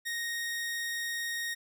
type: tone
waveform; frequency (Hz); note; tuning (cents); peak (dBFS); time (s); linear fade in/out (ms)
sawtooth; 1864.7; A#6; 0; -29; 0.05-1.55; 20
effects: none